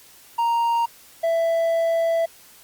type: tone pair in turn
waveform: triangle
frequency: 932.3 / 663.4 Hz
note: A#5 / E5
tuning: 0 / +11 cents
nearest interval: tritone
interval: 589 cents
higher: first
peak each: -16 dBFS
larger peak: neither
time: 0.38-0.86 / 1.23-2.26 s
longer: second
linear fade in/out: 10 ms
effects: white hiss -49 dBFS RMS until 2.63 s + Opus 48 kbps